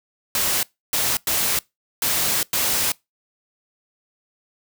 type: noise bursts at uneven times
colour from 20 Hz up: white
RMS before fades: -21 dBFS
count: 5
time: 0.35-0.63 / 0.93-1.17 / 1.27-1.59 / 2.02-2.43 / 2.53-2.92 s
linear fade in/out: 2 ms
effects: noise-tail reverb RT60 0.2 s tail -24 dB re dry